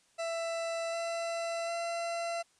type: tone with pitch steps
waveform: 40% pulse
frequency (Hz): 665 / 671.6 / 678.2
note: E5 / E5 / E5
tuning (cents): +15 / +32 / +49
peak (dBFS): -32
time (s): 0.18-2.43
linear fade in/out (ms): 20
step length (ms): 750
effects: white hiss -68 dBFS RMS until 2.59 s + resampled to 22050 Hz